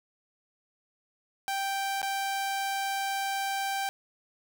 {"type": "tone with dropouts", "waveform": "sawtooth", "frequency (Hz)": 784, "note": "G5", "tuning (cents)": 0, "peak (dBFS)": -25, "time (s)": [1.48, 3.89], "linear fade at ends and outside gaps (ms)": 0, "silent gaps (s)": [2.017, 2.029], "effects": []}